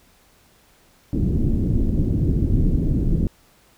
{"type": "low-pass noise", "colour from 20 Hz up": "pink", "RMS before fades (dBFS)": -19, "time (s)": [1.13, 3.27], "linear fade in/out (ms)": 2, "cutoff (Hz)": 310, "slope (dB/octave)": 24, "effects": ["pink hiss -56 dBFS RMS until 3.77 s"]}